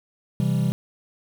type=chord; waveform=triangle; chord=C major; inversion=none; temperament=equal; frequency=130.81 / 164.81 / 196 Hz; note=C3 / E3 / G3; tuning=0 / 0 / 0 cents; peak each=-21 / -22 / -23 dBFS; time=0.4-0.72 s; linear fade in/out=0 ms; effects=7-bit